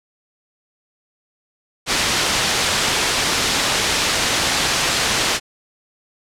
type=low-pass noise; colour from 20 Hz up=white; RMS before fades=-19 dBFS; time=1.86-5.4 s; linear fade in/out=50 ms; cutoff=5400 Hz; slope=12 dB/octave; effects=low-pass 12000 Hz 12 dB/octave